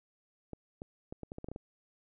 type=clicks; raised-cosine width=2 ms; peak=-28 dBFS; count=10; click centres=0.533 / 0.819 / 1.125 / 1.233 / 1.319 / 1.384 / 1.444 / 1.486 / 1.516 / 1.561 s; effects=none